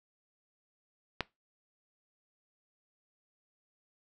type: click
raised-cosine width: 0.3 ms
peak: -14 dBFS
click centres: 1.207 s
effects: noise-tail reverb RT60 0.2 s tail -20 dB re dry